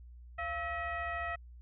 sine tone with frequency modulation, 1302 Hz, E6, 22 cents flat, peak -34 dBFS, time 0.38-1.36 s, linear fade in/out 10 ms, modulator 614 Hz, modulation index 1.5, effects added 60 Hz sine -49 dBFS peak until 1.61 s

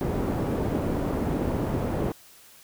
white low-pass noise, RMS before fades -27 dBFS, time 0.01-2.12 s, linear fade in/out 0 ms, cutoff 400 Hz, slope 12 dB/octave, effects white hiss -52 dBFS RMS until 2.63 s

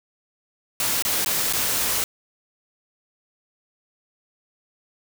white noise with dropouts, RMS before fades -23 dBFS, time 0.8-2.04 s, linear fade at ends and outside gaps 1 ms, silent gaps 1.023-1.05 / 1.247-1.26 / 1.527-1.534 s, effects none

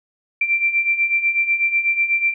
sine beating tone pair, 2349 / 2357.1 Hz, D7 / D7, 0 / +6 cents, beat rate 8.1 Hz, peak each -22 / -17 dBFS, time 0.41-2.34 s, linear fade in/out 5 ms, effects none

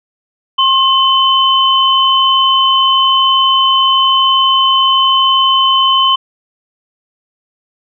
sine tone pair together, 1067 / 3046 Hz, C6 / F#7, +34 / +50 cents, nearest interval octave + tritone, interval 1816 cents, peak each -10 dBFS, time 0.58-6.16 s, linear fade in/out 10 ms, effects none

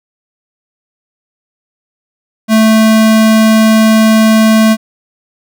square tone, 220 Hz, A3, in tune, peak -5 dBFS, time 2.48-4.77 s, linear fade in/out 50 ms, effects none

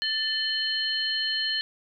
sine tone cluster, 1765 / 3041 / 4232 Hz, A6 / F#7 / C8, +5 / +47 / +19 cents, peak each -31 / -29 / -28 dBFS, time 0.02-1.61 s, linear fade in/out 0 ms, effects none

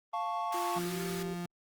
triangle chord, F augmented, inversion none, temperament equal, 698.5 / 880 / 1108.7 Hz, F5 / A5 / C#6, 0 / 0 / 0 cents, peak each -34 dBFS, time 0.13-0.79 s, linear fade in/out 10 ms
pink high-pass noise, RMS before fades -44 dBFS, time 0.52-1.23 s, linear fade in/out 5 ms, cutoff 1100 Hz, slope 48 dB/octave
sine tone with pitch glide, 349.2 to 387.5 Hz, F4 to G4, 0 to -20 cents, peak -38 dBFS, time 0.54-1.34 s, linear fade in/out 5 ms, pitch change +180 cents, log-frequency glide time 0.84-1.01 s
35% pulse tone, 174.61 Hz, F3, in tune, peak -34 dBFS, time 0.76-1.46 s, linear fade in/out 5 ms
effects Opus 24 kbps

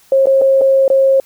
sine tone with dropouts, 538 Hz, C5, 48 cents sharp, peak -7 dBFS, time 0.12-1.2 s, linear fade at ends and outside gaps 2 ms, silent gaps 0.258-0.269 / 0.414-0.418 / 0.612-0.616 / 0.88-0.901 s, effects white hiss -49 dBFS RMS until 1.25 s

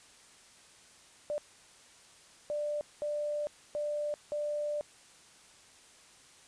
sine tone bursts at uneven times, 592 Hz, D5, 14 cents sharp, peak -31 dBFS, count 5, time 1.3-1.38 / 2.5-2.81 / 3.02-3.47 / 3.75-4.14 / 4.32-4.81 s, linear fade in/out 0 ms, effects white hiss -58 dBFS RMS until 6.47 s + resampled to 22050 Hz

